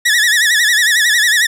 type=tone with vibrato; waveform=sawtooth; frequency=1812 Hz; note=A#6; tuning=50 cents flat; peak=-6 dBFS; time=0.05-1.47 s; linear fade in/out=10 ms; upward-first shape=sine; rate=11 Hz; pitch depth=130 cents each way; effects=low-pass 12000 Hz 12 dB/octave